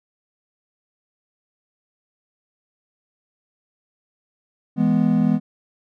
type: chord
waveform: triangle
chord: E major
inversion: none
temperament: equal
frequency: 164.81 / 207.7 / 246.9 Hz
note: E3 / G#3 / B3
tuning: 0 / 0 / 0 cents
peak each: -19 / -17 / -17 dBFS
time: 4.76-5.4 s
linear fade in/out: 50 ms
effects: none